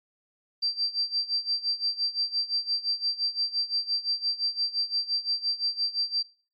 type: tone with tremolo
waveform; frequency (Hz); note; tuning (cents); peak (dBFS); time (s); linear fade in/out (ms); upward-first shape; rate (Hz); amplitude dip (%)
sine; 4699; D8; 0; -22; 0.62-6.23; 10; sine; 5.8; 90
effects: noise-tail reverb RT60 0.4 s tail -22 dB re dry + MP3 32 kbps